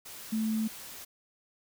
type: tone in noise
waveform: sine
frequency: 220 Hz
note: A3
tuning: in tune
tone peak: -27 dBFS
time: 0.32-0.68 s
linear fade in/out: 10 ms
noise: white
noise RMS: -45 dBFS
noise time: 0.05-1.05 s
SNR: +15 dB
effects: none